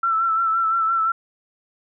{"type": "tone with vibrato", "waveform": "sine", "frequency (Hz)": 1336, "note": "E6", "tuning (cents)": 23, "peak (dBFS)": -17, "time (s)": [0.03, 1.12], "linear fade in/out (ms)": 5, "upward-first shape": "sine", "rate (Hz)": 5.8, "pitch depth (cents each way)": 38, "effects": []}